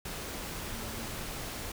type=tone in noise; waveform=sine; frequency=229.1 Hz; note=A#3; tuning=30 cents flat; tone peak=-45 dBFS; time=0.67-1.06 s; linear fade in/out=5 ms; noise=pink; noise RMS=-39 dBFS; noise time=0.05-1.72 s; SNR=-9 dB; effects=none